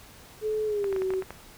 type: tone with pitch glide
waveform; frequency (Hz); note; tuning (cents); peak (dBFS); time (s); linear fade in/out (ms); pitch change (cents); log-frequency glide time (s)
sine; 430.7 to 377.1; A4 to F#4; -37 to +33; -25; 0.41-1.24; 50; -230; 0.66-1
type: clicks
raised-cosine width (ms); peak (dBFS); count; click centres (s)
0.5; -22; 8; 0.843 / 0.927 / 0.963 / 1.02 / 1.105 / 1.137 / 1.223 / 1.306
effects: pink hiss -50 dBFS RMS until 1.57 s